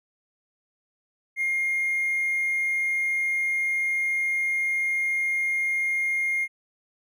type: tone with hard clipping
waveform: triangle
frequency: 2127 Hz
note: C7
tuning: 28 cents sharp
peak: -23 dBFS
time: 1.36-6.48 s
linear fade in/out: 50 ms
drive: 4 dB
effects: none